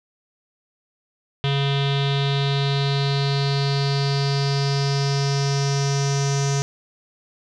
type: tone with low-pass filter sweep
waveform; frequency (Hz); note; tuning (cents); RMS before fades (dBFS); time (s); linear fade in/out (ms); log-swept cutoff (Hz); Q
square; 139.5; C#3; +11; -21; 1.44-6.62; 0; 3400 to 6200; 5.7
effects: none